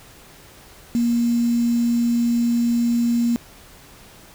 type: tone with quantisation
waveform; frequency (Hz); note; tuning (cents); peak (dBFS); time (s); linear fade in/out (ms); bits
sine; 236.4; A#3; +24; -16; 0.95-3.36; 0; 6
effects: pink hiss -46 dBFS RMS until 4.34 s